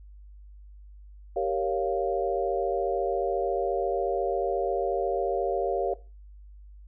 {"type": "chord", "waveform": "sine", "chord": "G half-diminished seventh", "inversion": "none", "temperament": "equal", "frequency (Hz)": [392, 466.2, 554.4, 698.5], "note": ["G4", "Bb4", "Db5", "F5"], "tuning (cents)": [0, 0, 0, 0], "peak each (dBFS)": -30, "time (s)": [1.36, 5.94], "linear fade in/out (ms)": 5, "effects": ["noise-tail reverb RT60 0.3 s tail -18 dB re dry", "added 50 Hz sine -45 dBFS peak until 6.87 s"]}